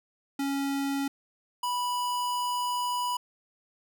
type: tone pair in turn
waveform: square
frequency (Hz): 277.2 / 983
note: C#4 / B5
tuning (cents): 0 / -8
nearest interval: octave + minor seventh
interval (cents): 2192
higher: second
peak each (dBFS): -28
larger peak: neither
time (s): 0.39-1.08 / 1.63-3.17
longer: second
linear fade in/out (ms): 5
effects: none